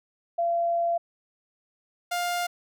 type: tone pair in turn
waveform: sine / sawtooth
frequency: 683 / 703.8 Hz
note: F5 / F5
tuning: -39 / +13 cents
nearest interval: minor second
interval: 52 cents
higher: second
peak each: -22 dBFS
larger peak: neither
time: 0.38-0.98 / 2.11-2.47 s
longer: first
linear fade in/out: 10 ms
effects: none